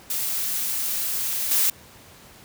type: noise with level steps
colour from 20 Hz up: blue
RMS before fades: -26 / -20 dBFS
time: 0.1-1.7 s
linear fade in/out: 2 ms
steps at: 1.51 s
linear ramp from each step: 2 ms
effects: pink hiss -48 dBFS RMS until 2.44 s + high-pass 60 Hz 12 dB/octave